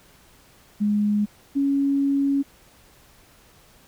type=tone pair in turn; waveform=sine; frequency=207.7 / 278.2 Hz; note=G#3 / C#4; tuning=0 / +6 cents; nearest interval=perfect fourth; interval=506 cents; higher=second; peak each=-18 dBFS; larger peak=neither; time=0.8-1.26 / 1.55-2.43 s; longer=second; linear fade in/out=20 ms; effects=pink hiss -54 dBFS RMS until 3.87 s